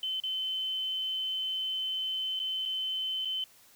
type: tone with dropouts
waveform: sine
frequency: 3061 Hz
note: G7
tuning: 42 cents flat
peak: -30 dBFS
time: 0.03-3.44 s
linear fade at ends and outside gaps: 2 ms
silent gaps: 0.201-0.236 / 2.393-2.399 / 2.654-2.658 / 3.249-3.254 s
effects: white hiss -59 dBFS RMS until 3.75 s